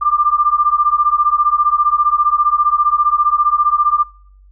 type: beating tone pair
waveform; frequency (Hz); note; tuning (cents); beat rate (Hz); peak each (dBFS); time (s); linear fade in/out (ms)
sine; 1184 / 1199; D6 / D6; +14 / +36; 15; -14; 0.01-4.04; 20
effects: noise-tail reverb RT60 0.6 s tail -25 dB re dry + added 48 Hz sine -42 dBFS peak until 4.51 s